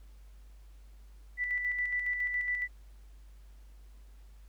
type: tone with tremolo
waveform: sine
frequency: 1975.5 Hz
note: B6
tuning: in tune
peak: -28 dBFS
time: 1.37-2.68 s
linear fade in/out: 50 ms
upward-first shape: square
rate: 7.2 Hz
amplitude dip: 40%
effects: added 50 Hz sine -50 dBFS peak until 4.48 s + pink hiss -68 dBFS RMS until 4.48 s